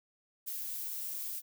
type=noise with ADSR envelope; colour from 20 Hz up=violet; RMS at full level=-36 dBFS; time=0.46-1.42 s; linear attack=25 ms; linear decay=5 ms; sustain=-3 dB; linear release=42 ms; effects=none